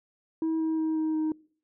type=tone with pitch steps; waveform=sine; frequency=321.9 / 319.5 / 317.1 / 314.7 / 312.4 Hz; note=E4 / D#4 / D#4 / D#4 / D#4; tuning=-41 / +46 / +33 / +20 / +7 cents; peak=-22 dBFS; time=0.42-1.32 s; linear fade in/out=2 ms; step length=180 ms; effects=noise-tail reverb RT60 0.5 s tail -26 dB re dry + tanh soft clip ceiling -24 dBFS